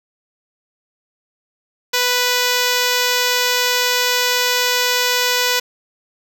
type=tone; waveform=5% pulse; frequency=493.9 Hz; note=B4; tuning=in tune; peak=-3 dBFS; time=1.93-5.6 s; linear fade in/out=10 ms; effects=7-bit